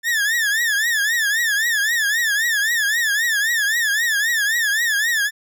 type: tone with vibrato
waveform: 40% pulse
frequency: 1763 Hz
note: A6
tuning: 3 cents sharp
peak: -16 dBFS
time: 0.03-5.31 s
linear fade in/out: 50 ms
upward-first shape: triangle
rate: 3.8 Hz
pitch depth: 170 cents each way
effects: none